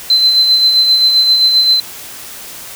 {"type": "tone with tremolo", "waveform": "sine", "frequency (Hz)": 4066, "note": "B7", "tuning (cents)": 50, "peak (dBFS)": -5, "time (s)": [0.1, 1.8], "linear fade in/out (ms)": 2, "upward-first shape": "sine", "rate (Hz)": 7.6, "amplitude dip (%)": 40, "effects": ["white hiss -30 dBFS RMS until 2.75 s"]}